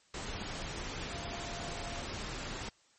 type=tone in noise; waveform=sine; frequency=691 Hz; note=F5; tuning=19 cents flat; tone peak=-46 dBFS; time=1.1-2.02 s; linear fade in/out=2 ms; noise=pink; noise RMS=-40 dBFS; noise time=0.14-2.69 s; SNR=-9 dB; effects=white hiss -67 dBFS RMS until 2.98 s + MP3 32 kbps